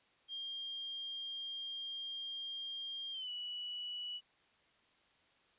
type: tone with pitch glide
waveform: sine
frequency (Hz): 3209 to 2943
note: G7 to F#7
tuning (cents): +40 to -10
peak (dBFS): -40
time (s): 0.28-4.21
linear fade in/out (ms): 50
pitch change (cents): -150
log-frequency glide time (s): 3.12-3.3
effects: white hiss -70 dBFS RMS until 5.58 s + resampled to 8000 Hz